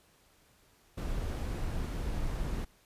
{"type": "noise", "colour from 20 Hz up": "brown", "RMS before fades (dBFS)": -34, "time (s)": [0.97, 2.65], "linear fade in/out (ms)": 10, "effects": ["pink hiss -65 dBFS RMS until 2.85 s", "resampled to 32000 Hz"]}